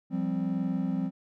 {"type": "chord", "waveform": "triangle", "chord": "F suspended second", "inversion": "none", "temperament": "equal", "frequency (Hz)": [174.61, 196, 261.6], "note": ["F3", "G3", "C4"], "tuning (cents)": [0, 0, 0], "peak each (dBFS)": -29, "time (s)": [0.1, 1.11], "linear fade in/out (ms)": 50, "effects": ["tanh soft clip ceiling -16 dBFS"]}